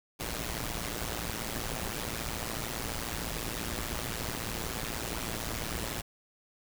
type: noise with amplitude modulation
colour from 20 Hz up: pink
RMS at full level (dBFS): -32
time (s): 0.19-6.02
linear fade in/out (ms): 20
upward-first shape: sine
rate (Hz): 114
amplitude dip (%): 85
effects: none